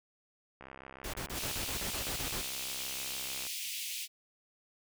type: click train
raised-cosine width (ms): 0.5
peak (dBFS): -32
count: 191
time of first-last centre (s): 0.61-3.467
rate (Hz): 66.5
type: noise bursts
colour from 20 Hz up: pink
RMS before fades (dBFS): -39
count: 11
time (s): 1.04-2.415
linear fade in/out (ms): 5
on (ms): 95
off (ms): 33
type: high-pass noise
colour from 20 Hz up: pink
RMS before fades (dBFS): -39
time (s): 1.33-4.08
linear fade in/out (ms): 50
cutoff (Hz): 2300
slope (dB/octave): 48
effects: none